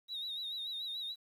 sine tone with vibrato, 3794 Hz, A#7, 30 cents sharp, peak -36 dBFS, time 0.08-1.16 s, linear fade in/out 50 ms, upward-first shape sine, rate 6.9 Hz, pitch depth 69 cents each way, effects tanh soft clip ceiling -35 dBFS + 11-bit

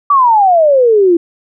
sine exponential sweep, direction down, 1174.7 to 330.7 Hz, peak -5 dBFS, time 0.1-1.17 s, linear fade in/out 5 ms, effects none

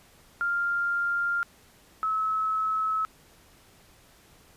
sine tone pair in turn, 1396.9 / 1294.3 Hz, F6 / E6, 0 / -32 cents, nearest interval minor second, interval 132 cents, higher first, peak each -24 dBFS, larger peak neither, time 0.41-1.43 / 2.03-3.05 s, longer neither, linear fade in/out 0 ms, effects pink hiss -57 dBFS RMS until 4.56 s + resampled to 32000 Hz

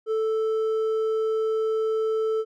sine tone with hard clipping, 440 Hz, A4, in tune, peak -23 dBFS, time 0.06-2.45 s, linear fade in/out 50 ms, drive 4 dB, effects none

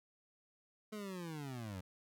25% pulse linear sweep, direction down, 217.4 to 87.5 Hz, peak -39 dBFS, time 0.92-1.81 s, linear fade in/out 10 ms, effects none

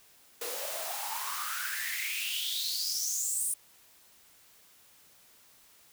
white noise with high-pass filter sweep, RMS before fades -34 dBFS, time 0.41-3.54 s, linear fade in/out 5 ms, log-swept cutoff 450 to 9500 Hz, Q 7.6, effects white hiss -60 dBFS RMS until 5.92 s

